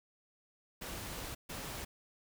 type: noise bursts at uneven times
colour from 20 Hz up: pink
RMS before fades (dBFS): -43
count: 2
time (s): 0.81-1.35 / 1.49-1.85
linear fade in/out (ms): 10
effects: none